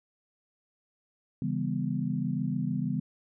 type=chord; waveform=sine; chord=C# half-diminished seventh; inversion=none; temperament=equal with one note detuned; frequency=138.59 / 164.81 / 199.77 / 246.9 Hz; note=C#3 / E3 / G3 / B3; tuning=0 / 0 / +33 / 0 cents; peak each=-33 dBFS; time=1.42-3 s; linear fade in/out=2 ms; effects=none